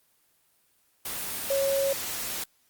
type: tone in noise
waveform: sine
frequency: 550 Hz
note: C#5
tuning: 14 cents flat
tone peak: -23 dBFS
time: 1.5-1.93 s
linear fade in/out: 5 ms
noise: white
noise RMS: -33 dBFS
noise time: 1.05-2.44 s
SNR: +7 dB
effects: white hiss -67 dBFS RMS until 2.69 s + Opus 24 kbps